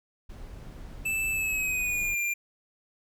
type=noise; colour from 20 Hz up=brown; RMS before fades=-42 dBFS; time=0.29-2.15 s; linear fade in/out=10 ms
type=tone with pitch glide; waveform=square; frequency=2637 to 2390 Hz; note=E7 to D7; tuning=0 to +30 cents; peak=-27 dBFS; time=1.05-2.34 s; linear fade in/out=10 ms; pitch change=-170 cents; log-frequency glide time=1.31-2.18 s
effects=none